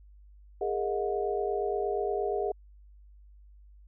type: tone cluster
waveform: sine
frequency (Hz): 408.3 / 456.8 / 631 / 724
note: G#4 / A#4 / D#5 / F#5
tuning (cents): -29 / -35 / +24 / -38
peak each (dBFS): -30 / -34 / -36 / -34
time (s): 0.61-2.52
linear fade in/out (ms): 5
effects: added 50 Hz sine -51 dBFS peak until 3.87 s